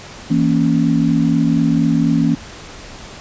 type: chord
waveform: sine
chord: A# diminished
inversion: second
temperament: equal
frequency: 164.81 / 233.1 / 277.2 Hz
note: E3 / A#3 / C#4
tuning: 0 / 0 / 0 cents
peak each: -16 dBFS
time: 0.3-2.35 s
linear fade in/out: 10 ms
effects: pink hiss -35 dBFS RMS until 3.2 s + resampled to 16000 Hz